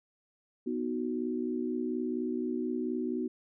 sine chord, B major, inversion none, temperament equal, 246.9 / 311.1 / 370 Hz, B3 / D#4 / F#4, 0 / 0 / 0 cents, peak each -33 / -36 / -35 dBFS, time 0.66-3.28 s, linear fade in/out 10 ms, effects none

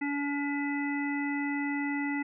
harmonic tone, 285.3 Hz, C#4, 50 cents sharp, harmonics 1 / 3 / 5 / 7 / 9, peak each -30 / -39 / -44 / -35 / -46 dBFS, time 0.01-2.23 s, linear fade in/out 10 ms, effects none

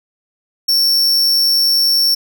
45% pulse tone, 5450 Hz, F8, 43 cents flat, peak -11 dBFS, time 0.68-2.15 s, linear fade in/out 10 ms, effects none

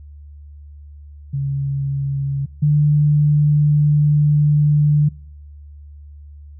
sine tone pair in turn, 138.59 / 148.18 Hz, C#3 / D3, 0 / +16 cents, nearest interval minor second, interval 116 cents, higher second, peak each -18 / -11 dBFS, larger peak second, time 1.33-2.46 / 2.62-5.09 s, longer second, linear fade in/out 10 ms, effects noise-tail reverb RT60 0.7 s tail -24 dB re dry + added 73 Hz sine -36 dBFS peak until 6.59 s

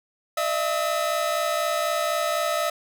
45% pulse tone cluster, 606 / 670 / 1285 Hz, D#5 / E5 / E6, -46 / +28 / -45 cents, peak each -27 dBFS, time 0.37-2.7 s, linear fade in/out 5 ms, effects none

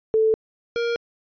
sine / square tone pair in turn, 440 / 469.5 Hz, A4 / A#4, 0 / +12 cents, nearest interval minor second, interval 112 cents, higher second, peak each -15 / -22 dBFS, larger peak first, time 0.14-0.34 / 0.76-0.96 s, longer neither, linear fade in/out 0 ms, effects resampled to 11025 Hz

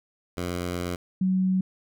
10% pulse / sine tone pair in turn, 88.4 / 187.1 Hz, F2 / F#3, +22 / +20 cents, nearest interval octave + minor second, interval 1298 cents, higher second, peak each -20 dBFS, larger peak neither, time 0.37-0.96 / 1.21-1.61 s, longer first, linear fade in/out 5 ms, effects none

